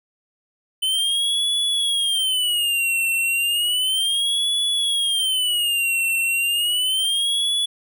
square tone with vibrato, 3038 Hz, F#7, 45 cents sharp, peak -19 dBFS, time 0.82-7.66 s, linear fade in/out 10 ms, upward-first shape sine, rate 0.33 Hz, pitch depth 200 cents each way, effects none

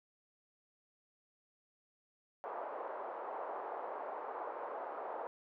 white band-pass noise, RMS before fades -43 dBFS, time 2.44-5.27 s, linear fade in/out 0 ms, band 450 to 1000 Hz, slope 24 dB/octave, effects none

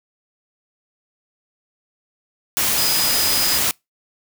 sine tone in noise, 4978 Hz, D#8, in tune, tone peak -21 dBFS, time 2.78-3.58 s, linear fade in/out 0 ms, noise white, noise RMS -19 dBFS, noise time 2.57-3.71 s, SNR -5 dB, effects noise-tail reverb RT60 0.2 s tail -26 dB re dry

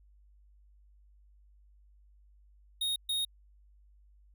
square tone bursts at uneven times, 3729 Hz, A#7, in tune, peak -30 dBFS, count 2, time 2.81-2.96 / 3.09-3.25 s, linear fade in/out 5 ms, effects added 50 Hz sine -58 dBFS peak until 4.34 s

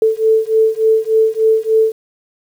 sine beating tone pair, 440 / 443.4 Hz, A4 / A4, 0 / +13 cents, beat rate 3.4 Hz, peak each -13 dBFS, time 0.02-1.92 s, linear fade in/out 2 ms, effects 7-bit

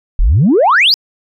sine exponential sweep, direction up, 32.15 to 5160 Hz, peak -5 dBFS, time 0.19-0.94 s, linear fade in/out 0 ms, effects tanh soft clip ceiling -3 dBFS

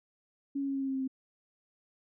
sine tone with pitch steps, 278.5 / 276.3 / 274 / 271.8 / 269.6 / 267.5 / 265.3 / 263.2 Hz, C#4 / C#4 / C#4 / C#4 / C#4 / C4 / C4 / C4, +8 / -6 / -20 / -34 / -48 / +38 / +24 / +10 cents, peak -30 dBFS, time 0.55-1.078 s, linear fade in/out 10 ms, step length 66 ms, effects none

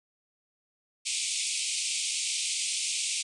white band-pass noise, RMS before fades -31 dBFS, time 1.05-3.23 s, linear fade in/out 20 ms, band 2200 to 9400 Hz, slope 96 dB/octave, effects none

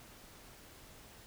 silence, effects pink hiss -56 dBFS RMS until 1.26 s

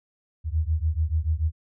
sine beating tone pair, 76.2 / 83.1 Hz, D#2 / E2, -36 / +15 cents, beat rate 6.9 Hz, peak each -24 / -25 dBFS, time 0.44-1.52 s, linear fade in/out 50 ms, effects none

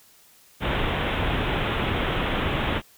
pink low-pass noise, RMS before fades -25 dBFS, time 0.6-2.82 s, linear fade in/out 50 ms, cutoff 3600 Hz, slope 96 dB/octave, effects white hiss -55 dBFS RMS until 2.97 s

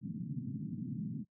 pink band-pass noise, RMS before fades -40 dBFS, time 0.01-1.25 s, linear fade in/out 50 ms, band 120 to 260 Hz, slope 48 dB/octave, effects noise-tail reverb RT60 0.1 s tail -26 dB re dry

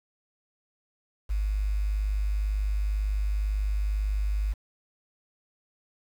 sine tone with quantisation, 51 Hz, G#1, 31 cents flat, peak -24 dBFS, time 1.29-4.54 s, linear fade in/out 20 ms, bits 8, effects none

